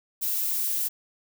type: noise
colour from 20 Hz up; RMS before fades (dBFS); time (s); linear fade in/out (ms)
violet; -27; 0.21-0.89; 20
effects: none